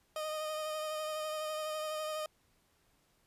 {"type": "tone with vibrato", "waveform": "30% pulse", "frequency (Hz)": 618, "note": "D#5", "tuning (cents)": -12, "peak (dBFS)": -33, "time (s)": [0.16, 2.26], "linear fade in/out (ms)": 2, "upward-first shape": "sine", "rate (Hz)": 12, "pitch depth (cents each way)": 19, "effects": ["pink hiss -72 dBFS RMS until 3.26 s", "resampled to 32000 Hz"]}